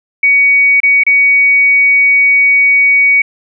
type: tone with dropouts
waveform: sine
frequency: 2250 Hz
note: C#7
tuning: 25 cents sharp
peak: -5 dBFS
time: 0.23-3.22 s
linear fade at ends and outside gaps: 5 ms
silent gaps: 0.803-0.832 / 1.036-1.065 s
effects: none